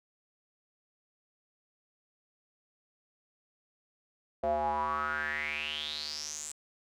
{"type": "tone with band-pass filter sweep", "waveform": "square", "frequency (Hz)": 75.3, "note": "D2", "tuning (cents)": 44, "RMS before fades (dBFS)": -34, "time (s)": [4.43, 6.52], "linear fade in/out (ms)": 5, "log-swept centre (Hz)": [620, 7900], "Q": 8.1, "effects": []}